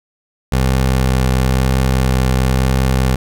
20% pulse tone with vibrato, 64.8 Hz, C2, 16 cents flat, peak -7 dBFS, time 0.52-3.16 s, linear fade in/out 5 ms, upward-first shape triangle, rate 1 Hz, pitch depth 16 cents each way, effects none

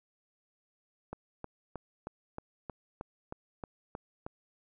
click train, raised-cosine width 1 ms, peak -25 dBFS, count 11, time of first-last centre 1.13-4.265 s, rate 3.19 Hz, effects none

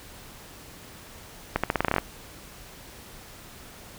accelerating click train, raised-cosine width 0.5 ms, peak -7 dBFS, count 11, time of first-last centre 1.56-1.983 s, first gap 76 ms, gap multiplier 0.86, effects pink hiss -46 dBFS RMS until 3.98 s

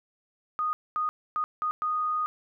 sine tone bursts at uneven times, 1238 Hz, D#6, 9 cents flat, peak -25 dBFS, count 5, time 0.59-0.73 / 0.96-1.09 / 1.36-1.44 / 1.62-1.71 / 1.82-2.26 s, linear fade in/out 0 ms, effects none

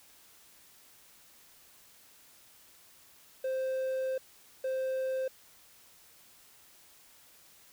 triangle tone bursts at uneven times, 523.3 Hz, C5, in tune, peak -28 dBFS, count 2, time 3.44-4.18 / 4.64-5.28 s, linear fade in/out 5 ms, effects white hiss -59 dBFS RMS until 7.72 s

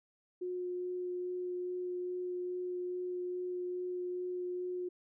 sine tone with vibrato, 360.3 Hz, F#4, 46 cents flat, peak -35 dBFS, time 0.41-4.89 s, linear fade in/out 10 ms, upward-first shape sine, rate 2.4 Hz, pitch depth 8 cents each way, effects none

